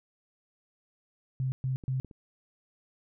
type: tone bursts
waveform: sine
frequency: 130.81 Hz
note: C3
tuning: in tune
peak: -27 dBFS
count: 3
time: 1.4-2 s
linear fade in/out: 0 ms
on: 120 ms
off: 120 ms
type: clicks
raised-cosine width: 3 ms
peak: -31 / -31 / -36 dBFS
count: 3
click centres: 1.838 / 2.047 / 2.112 s
effects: none